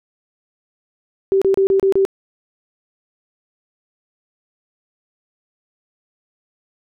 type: tone bursts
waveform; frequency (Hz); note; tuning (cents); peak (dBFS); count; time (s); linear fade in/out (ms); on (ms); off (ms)
sine; 387.8; G4; -19; -11; 6; 1.32-2.051; 0; 96; 31
effects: none